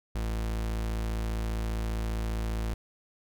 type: tone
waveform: 40% pulse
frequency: 55 Hz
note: A1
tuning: in tune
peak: -28 dBFS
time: 0.15-2.74 s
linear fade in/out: 5 ms
effects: none